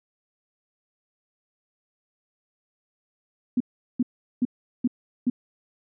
sine tone bursts, 246.9 Hz, B3, in tune, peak -18 dBFS, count 5, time 3.57-5.3 s, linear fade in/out 5 ms, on 34 ms, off 390 ms, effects none

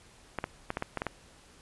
clicks, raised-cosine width 0.5 ms, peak -16 dBFS, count 8, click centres 0.387 / 0.441 / 0.704 / 0.771 / 0.824 / 0.973 / 1.019 / 1.067 s, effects pink hiss -57 dBFS RMS until 1.61 s + resampled to 24000 Hz

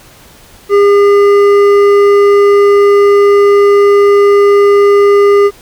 sine tone with hard clipping, 404.8 Hz, G#4, 44 cents flat, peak -5 dBFS, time 0.69-5.51 s, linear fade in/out 50 ms, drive 9 dB, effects pink hiss -39 dBFS RMS until 5.61 s

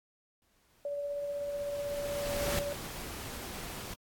pink noise with exponential growth, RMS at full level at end -33 dBFS, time 0.42-2.59 s, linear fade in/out 0 ms, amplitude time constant 470 ms
sine tone with tremolo, 574 Hz, D5, 40 cents flat, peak -32 dBFS, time 0.85-2.73 s, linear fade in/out 2 ms, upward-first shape sine, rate 16 Hz, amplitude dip 25%
pink noise, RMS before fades -42 dBFS, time 2.51-3.94 s, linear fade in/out 5 ms
effects AAC 64 kbps

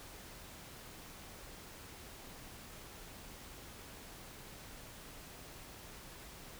silence, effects pink hiss -52 dBFS RMS until 6.59 s

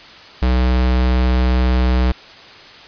square tone, 62.7 Hz, B1, 27 cents sharp, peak -13 dBFS, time 0.42-2.12 s, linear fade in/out 5 ms, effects white hiss -39 dBFS RMS until 2.87 s + resampled to 11025 Hz

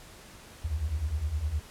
sine beating tone pair, 69.3 / 79.1 Hz, C#2 / D#2, 0 / +29 cents, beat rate 9.8 Hz, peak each -33 / -29 dBFS, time 0.64-1.6 s, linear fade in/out 10 ms, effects pink hiss -50 dBFS RMS until 1.7 s + low-pass 12000 Hz 12 dB/octave

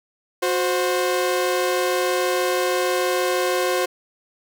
sawtooth tone pair together, 364.3 / 523.3 Hz, F#4 / C5, -27 / 0 cents, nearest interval tritone, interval 627 cents, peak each -18 dBFS, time 0.42-3.86 s, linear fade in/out 10 ms, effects none

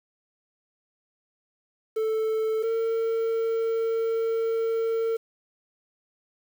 triangle tone pair in turn, 440 / 453.2 Hz, A4 / A#4, 0 / -49 cents, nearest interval minor second, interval 51 cents, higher second, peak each -21 dBFS, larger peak neither, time 1.96-2.63 / 2.63-5.17 s, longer second, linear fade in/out 10 ms, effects 8-bit

